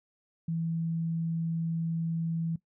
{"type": "tone", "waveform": "sine", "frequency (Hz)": 164.81, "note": "E3", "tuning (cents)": 0, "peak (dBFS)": -28, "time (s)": [0.48, 2.56], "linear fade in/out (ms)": 5, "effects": ["noise-tail reverb RT60 0.1 s tail -18 dB re dry"]}